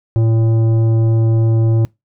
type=tone with tanh clipping; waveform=sine; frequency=112.9 Hz; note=A2; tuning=45 cents sharp; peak=-12 dBFS; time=0.16-1.85 s; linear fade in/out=0 ms; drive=11 dB; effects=noise-tail reverb RT60 0.2 s tail -25 dB re dry